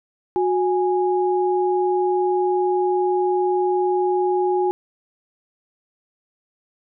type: tone pair together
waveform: sine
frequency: 365.5 / 828 Hz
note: F#4 / G#5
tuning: -21 / -5 cents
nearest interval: octave + major second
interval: 1416 cents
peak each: -18 / -22 dBFS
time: 0.36-4.71 s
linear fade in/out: 0 ms
effects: none